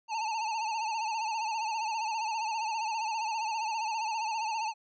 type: tone with vibrato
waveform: square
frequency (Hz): 884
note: A5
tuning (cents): +8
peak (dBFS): -31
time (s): 0.08-4.74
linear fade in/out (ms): 50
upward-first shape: sine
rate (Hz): 15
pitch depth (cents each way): 79
effects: resampled to 16000 Hz